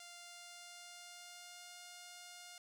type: tone with pitch glide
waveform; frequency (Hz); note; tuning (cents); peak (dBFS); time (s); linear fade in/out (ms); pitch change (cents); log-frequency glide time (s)
5% pulse; 698.5 to 708.7; F5 to F5; 0 to +25; -40; 0-2.58; 2; +25; 0.16-1.78
effects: none